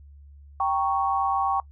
sine chord, G diminished, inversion none, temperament equal, 784 / 932.3 / 1108.7 Hz, G5 / Bb5 / Db6, 0 / 0 / 0 cents, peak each -24 / -30 / -25 dBFS, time 0.6-1.6 s, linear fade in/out 2 ms, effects noise-tail reverb RT60 0.1 s tail -22 dB re dry + added 71 Hz sine -45 dBFS peak until 1.71 s

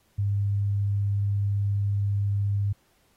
sine tone, 100.8 Hz, G2, 49 cents sharp, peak -22 dBFS, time 0.18-2.73 s, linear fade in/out 10 ms, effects pink hiss -66 dBFS RMS until 3.16 s + AAC 48 kbps

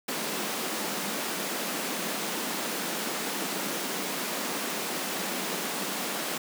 pink high-pass noise, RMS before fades -32 dBFS, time 0.08-6.38 s, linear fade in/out 5 ms, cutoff 180 Hz, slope 48 dB/octave, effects none

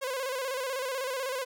sawtooth tone with vibrato, 523.3 Hz, C5, in tune, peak -27 dBFS, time 0.01-1.45 s, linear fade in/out 20 ms, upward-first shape square, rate 16 Hz, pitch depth 65 cents each way, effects none

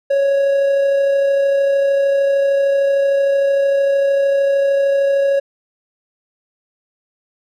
triangle tone with amplitude modulation, 554.4 Hz, C#5, in tune, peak -9 dBFS, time 0.1-5.4 s, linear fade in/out 10 ms, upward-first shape sine, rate 33.2 Hz, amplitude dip 25%, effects none

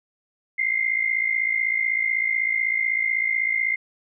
sine tone pair together, 2071 / 2127 Hz, C7 / C7, -18 / +28 cents, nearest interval unison, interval 46 cents, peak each -23 dBFS, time 0.58-3.76 s, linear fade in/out 10 ms, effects none

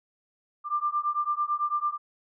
sine beating tone pair, 1185 / 1194 Hz, D6 / D6, +15 / +28 cents, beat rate 9 Hz, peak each -28 dBFS, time 0.64-1.98 s, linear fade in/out 50 ms, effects none

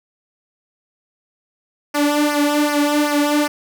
sawtooth tone with flanger, 293.7 Hz, D4, in tune, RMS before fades -17 dBFS, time 1.94-3.48 s, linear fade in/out 10 ms, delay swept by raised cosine 0.26 to 2.96 ms, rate 2.6 Hz, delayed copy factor -0.75, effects none

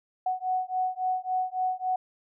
sine beating tone pair, 740 / 743.6 Hz, F#5 / F#5, 0 / +8 cents, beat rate 3.6 Hz, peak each -29 dBFS, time 0.26-1.96 s, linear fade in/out 5 ms, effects none

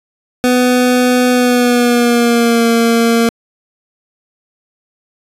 25% pulse tone with pitch glide, 249.3 to 231.3 Hz, B3 to A#3, +16 to -13 cents, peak -5 dBFS, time 0.44-3.29 s, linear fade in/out 0 ms, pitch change -129 cents, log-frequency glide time 1.3-2.67 s, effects resampled to 32000 Hz

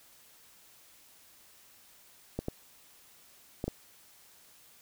clicks, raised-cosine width 2 ms, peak -19 dBFS, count 4, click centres 2.39 / 2.484 / 3.641 / 3.68 s, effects white hiss -59 dBFS RMS until 4.81 s

